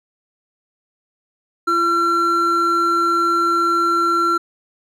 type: tone pair together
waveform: triangle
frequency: 340 / 1359 Hz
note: F4 / F6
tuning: -46 / -48 cents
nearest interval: 2 octaves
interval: 2398 cents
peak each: -20 / -13 dBFS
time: 1.67-4.38 s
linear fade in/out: 10 ms
effects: none